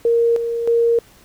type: tone with tremolo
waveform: sine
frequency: 466.2 Hz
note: A#4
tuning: in tune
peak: -12 dBFS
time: 0.05-0.99 s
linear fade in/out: 2 ms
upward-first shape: square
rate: 1.6 Hz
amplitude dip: 55%
effects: pink hiss -49 dBFS RMS until 1.24 s